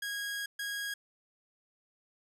sawtooth tone bursts at uneven times, 1643 Hz, G#6, 19 cents flat, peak -31 dBFS, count 2, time 0.02-0.46 / 0.59-0.94 s, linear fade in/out 5 ms, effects resampled to 32000 Hz

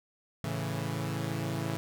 sawtooth chord, A major, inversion none, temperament equal, 110 / 138.59 / 164.81 Hz, A2 / C#3 / E3, 0 / 0 / 0 cents, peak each -32 dBFS, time 0.44-1.77 s, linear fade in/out 0 ms, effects none

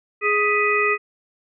harmonic tone with a mistuned harmonic, 416.3 Hz, G#4, 4 cents sharp, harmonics 1 / 3 / 5 / 6, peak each -22 / -22 / -22 / -22 dBFS, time 0.21-0.98 s, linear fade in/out 50 ms, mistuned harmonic 5, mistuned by -90 cents, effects none

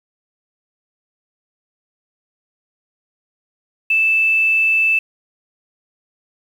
sine tone with quantisation, 2637 Hz, E7, in tune, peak -12 dBFS, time 3.9-4.99 s, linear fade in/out 5 ms, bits 7, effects none

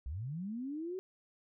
sine linear sweep, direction up, 57.6 to 382.7 Hz, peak -37 dBFS, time 0.06-0.99 s, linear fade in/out 0 ms, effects none

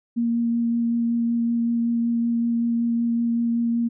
sine tone with vibrato, 233.8 Hz, A#3, 5 cents sharp, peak -19 dBFS, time 0.16-3.89 s, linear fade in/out 20 ms, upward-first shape sine, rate 5.3 Hz, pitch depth 10 cents each way, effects none

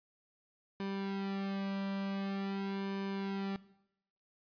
sawtooth tone with flanger, 196 Hz, G3, in tune, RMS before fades -38 dBFS, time 0.8-3.56 s, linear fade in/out 0 ms, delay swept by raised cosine 1.5 to 2.33 ms, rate 0.46 Hz, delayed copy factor -0.9, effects noise-tail reverb RT60 0.8 s tail -18 dB re dry + resampled to 11025 Hz

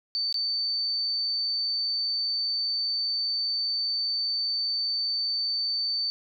sine tone with dropouts, 4555 Hz, C#8, 46 cents sharp, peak -25 dBFS, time 0.15-6.1 s, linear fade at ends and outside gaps 0 ms, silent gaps 0.326-0.343 s, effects none

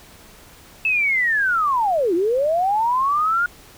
sine linear two-way sweep, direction down then up, 2637 to 325.2 to 1439 Hz, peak -16 dBFS, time 0.85-3.46 s, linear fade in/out 2 ms, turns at 2.14 s, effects pink hiss -46 dBFS RMS until 3.77 s

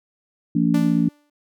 harmonic tone, 57 Hz, A#1, 38 cents flat, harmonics 3 / 4 / 5, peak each -20 / -20 / -20 dBFS, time 0.55-1.09 s, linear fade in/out 5 ms
sawtooth tone with exponential decay, 293.7 Hz, D4, in tune, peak -21 dBFS, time 0.74-1.3 s, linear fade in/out 5 ms, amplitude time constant 120 ms
effects none

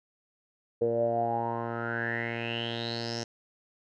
10% pulse tone with low-pass filter sweep, 116.54 Hz, A#2, in tune, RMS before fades -31 dBFS, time 0.81-3.24 s, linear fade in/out 10 ms, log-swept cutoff 470 to 5800 Hz, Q 9.3, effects none

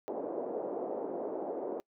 pink band-pass noise, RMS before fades -37 dBFS, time 0.08-1.8 s, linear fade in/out 0 ms, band 340 to 650 Hz, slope 24 dB/octave, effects noise-tail reverb RT60 0.1 s tail -25 dB re dry

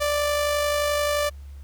sawtooth tone with amplitude modulation, 587.3 Hz, D5, in tune, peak -16 dBFS, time 0-1.3 s, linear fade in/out 20 ms, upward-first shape sine, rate 51.5 Hz, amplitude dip 30%, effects added 70 Hz sine -37 dBFS peak until 1.63 s + pink hiss -59 dBFS RMS until 1.63 s

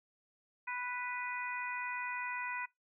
harmonic tone, 493.9 Hz, B4, in tune, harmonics 2 / 3 / 4 / 5, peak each -41 / -43 / -42 / -42 dBFS, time 0.67-2.66 s, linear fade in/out 10 ms, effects noise-tail reverb RT60 0.2 s tail -25 dB re dry

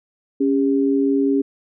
sine tone pair together, 277.2 / 402.3 Hz, C#4 / G4, 0 / +45 cents, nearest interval tritone, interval 645 cents, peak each -16 / -20 dBFS, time 0.4-1.42 s, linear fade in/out 10 ms, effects none

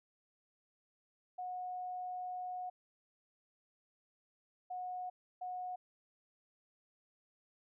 sine tone bursts at uneven times, 729 Hz, F#5, 26 cents flat, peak -39 dBFS, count 3, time 1.38-2.7 / 4.7-5.1 / 5.41-5.76 s, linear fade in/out 10 ms, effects none

